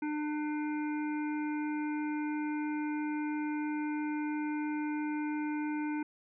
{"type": "harmonic tone", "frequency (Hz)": 300.5, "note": "D4", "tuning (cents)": 40, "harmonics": [1, 3, 5, 7, 8], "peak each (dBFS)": [-32, -42, -46, -49, -50], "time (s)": [0.02, 6.03], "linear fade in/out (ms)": 5, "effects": []}